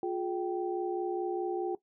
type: tone cluster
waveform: sine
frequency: 355.9 / 420.7 / 779 Hz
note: F4 / G#4 / G5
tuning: +33 / +22 / -11 cents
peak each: -31 / -37 / -37 dBFS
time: 0.03-1.75 s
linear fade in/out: 2 ms
effects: noise-tail reverb RT60 0.1 s tail -17 dB re dry